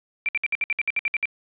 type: tone bursts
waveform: sine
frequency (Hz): 2349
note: D7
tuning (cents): 0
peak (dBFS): -20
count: 12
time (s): 0.26-1.255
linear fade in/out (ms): 0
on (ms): 27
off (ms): 61
effects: resampled to 8000 Hz + 10-bit